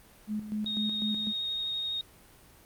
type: tone with tremolo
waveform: sine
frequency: 212.4 Hz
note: G#3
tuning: 39 cents sharp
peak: -29 dBFS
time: 0.27-1.33 s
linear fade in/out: 50 ms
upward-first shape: square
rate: 4 Hz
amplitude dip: 65%
type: tone with vibrato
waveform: sine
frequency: 3727 Hz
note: A#7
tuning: 1 cent flat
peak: -30 dBFS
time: 0.66-2.01 s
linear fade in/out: 2 ms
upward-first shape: triangle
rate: 12 Hz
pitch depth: 12 cents each way
effects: pink hiss -56 dBFS RMS until 2.65 s + Opus 32 kbps